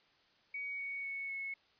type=tone with pitch steps; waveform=sine; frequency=2251 / 2232 / 2212 / 2193 Hz; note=C#7 / C#7 / C#7 / C#7; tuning=+26 / +11 / -4 / -19 cents; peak=-38 dBFS; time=0.54-1.54 s; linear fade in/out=5 ms; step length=250 ms; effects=white hiss -69 dBFS RMS until 1.79 s + resampled to 11025 Hz